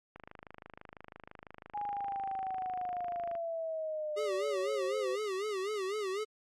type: click train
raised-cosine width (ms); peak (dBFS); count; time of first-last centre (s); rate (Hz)
0.5; -32; 84; 0.16-3.352; 26
type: linear sweep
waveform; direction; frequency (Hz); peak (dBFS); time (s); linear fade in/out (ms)
sine; down; 830.6 to 506; -34; 1.74-5.16; 10
type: tone with vibrato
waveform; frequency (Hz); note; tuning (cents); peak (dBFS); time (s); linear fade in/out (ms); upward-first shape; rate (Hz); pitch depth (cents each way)
square; 401.2; G4; +40; -34; 4.16-6.25; 20; sine; 4; 130
effects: low-pass 8000 Hz 12 dB/octave + Opus 48 kbps